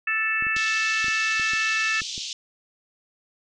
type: harmonic tone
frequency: 440 Hz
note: A4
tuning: in tune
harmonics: 3 / 4 / 5 / 6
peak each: -31 / -25 / -33 / -25 dBFS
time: 0.07-2.01 s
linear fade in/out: 5 ms
type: clicks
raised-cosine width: 3 ms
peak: -28 dBFS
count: 9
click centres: 0.424 / 0.468 / 0.566 / 1.044 / 1.083 / 1.397 / 1.535 / 2.018 / 2.179 s
type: band-pass noise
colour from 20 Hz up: pink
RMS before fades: -33 dBFS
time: 0.56-2.33 s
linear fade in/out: 2 ms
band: 2900 to 6700 Hz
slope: 48 dB/octave
effects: none